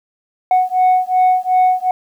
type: beating tone pair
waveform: sine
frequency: 737 / 739.7 Hz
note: F#5 / F#5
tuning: -7 / -1 cents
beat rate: 2.7 Hz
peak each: -12 dBFS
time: 0.51-1.91 s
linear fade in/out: 2 ms
effects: tanh soft clip ceiling -7 dBFS + 8-bit